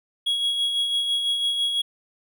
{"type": "tone with tremolo", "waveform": "triangle", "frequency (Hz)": 3322, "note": "G#7", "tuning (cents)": 0, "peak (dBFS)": -18, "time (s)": [0.26, 1.82], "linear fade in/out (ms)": 10, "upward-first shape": "sine", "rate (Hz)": 6, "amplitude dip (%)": 40, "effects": []}